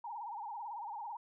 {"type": "tone with vibrato", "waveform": "sine", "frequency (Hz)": 880, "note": "A5", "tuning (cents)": 0, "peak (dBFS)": -40, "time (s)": [0.04, 1.17], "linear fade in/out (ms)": 5, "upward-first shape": "sine", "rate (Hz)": 18, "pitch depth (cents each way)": 150, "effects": []}